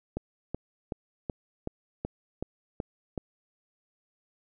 click train, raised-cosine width 2 ms, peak -18 dBFS, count 9, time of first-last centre 0.17-3.178 s, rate 2.66 Hz, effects none

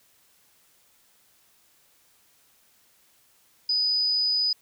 sine tone, 4978 Hz, D#8, in tune, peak -21 dBFS, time 3.69-4.53 s, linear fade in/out 5 ms, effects white hiss -62 dBFS RMS until 4.61 s

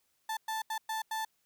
35% pulse tone bursts at uneven times, 881 Hz, A5, 2 cents sharp, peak -31 dBFS, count 5, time 0.29-0.37 / 0.48-0.62 / 0.7-0.78 / 0.89-1.02 / 1.11-1.25 s, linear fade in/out 5 ms, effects white hiss -75 dBFS RMS until 1.45 s

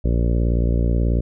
harmonic tone, 58.4 Hz, A#1, 4 cents sharp, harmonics 1 / 2 / 3 / 4 / 5 / 6 / 7 / 8 / 9 / 10, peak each -17 / -23 / -27 / -29 / -31 / -33 / -34 / -35 / -36 / -37 dBFS, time 0.04-1.21 s, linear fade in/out 10 ms, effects none

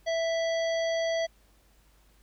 harmonic tone, 659.3 Hz, E5, in tune, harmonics 1 / 3 / 5 / 7 / 9, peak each -26 / -36 / -40 / -43 / -45 dBFS, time 0.06-1.27 s, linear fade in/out 20 ms, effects added 50 Hz sine -60 dBFS peak until 2.22 s + pink hiss -65 dBFS RMS until 2.22 s

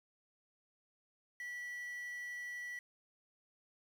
triangle tone with quantisation, 1952 Hz, B6, 21 cents flat, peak -40 dBFS, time 1.4-2.79 s, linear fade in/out 2 ms, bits 10, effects none

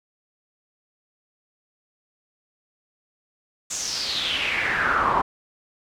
brown noise with band-pass filter sweep, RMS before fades -24 dBFS, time 3.7-5.22 s, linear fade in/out 10 ms, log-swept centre 7200 to 940 Hz, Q 5.4, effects none

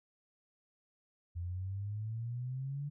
sine exponential sweep, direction up, 85 to 146.83 Hz, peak -36 dBFS, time 1.35-2.9 s, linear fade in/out 20 ms, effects none

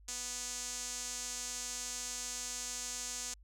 sawtooth tone with band-pass filter, 246.9 Hz, B3, in tune, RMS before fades -41 dBFS, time 0.08-3.34 s, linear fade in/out 5 ms, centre 6900 Hz, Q 3, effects added 50 Hz sine -56 dBFS peak until 3.43 s

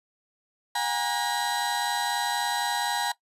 35% pulse tone cluster, 731 / 815 / 946 / 3998 Hz, F#5 / G#5 / A#5 / B7, -21 / -33 / +25 / +20 cents, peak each -33 / -28 / -27 / -32 dBFS, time 0.75-3.12 s, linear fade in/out 5 ms, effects noise-tail reverb RT60 0.1 s tail -18 dB re dry + resampled to 32000 Hz

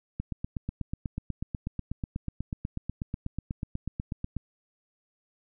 click train, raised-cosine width 5 ms, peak -19 dBFS, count 35, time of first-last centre 0.2-4.367 s, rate 8.16 Hz, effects none

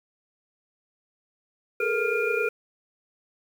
sine tone cluster, 416.8 / 448.1 / 475.7 / 1402 / 2416 Hz, G#4 / A4 / A#4 / F6 / D7, +6 / +32 / +35 / +6 / +48 cents, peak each -29 dBFS, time 1.8-2.49 s, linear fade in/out 5 ms, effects 8-bit

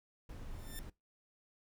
brown noise, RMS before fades -46 dBFS, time 0.29-0.9 s, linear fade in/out 5 ms
5% pulse tone with exponential growth, 1788 Hz, A6, 27 cents sharp, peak -33 dBFS, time 0.43-0.79 s, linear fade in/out 0 ms, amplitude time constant 78 ms
effects noise-tail reverb RT60 0.2 s tail -21 dB re dry

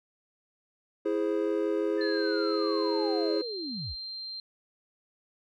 triangle chord, E augmented, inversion none, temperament equal, 329.6 / 415.3 / 523.3 Hz, E4 / G#4 / B#4, 0 / 0 / 0 cents, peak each -28 / -27 / -31 dBFS, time 1.05-3.42 s, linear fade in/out 10 ms
sine linear sweep, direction down, 1786 to 30.87 Hz, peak -35 dBFS, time 1.97-3.96 s, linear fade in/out 50 ms
sine tone, 4158 Hz, C8, 12 cents flat, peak -36 dBFS, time 2.01-4.4 s, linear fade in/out 2 ms
effects none

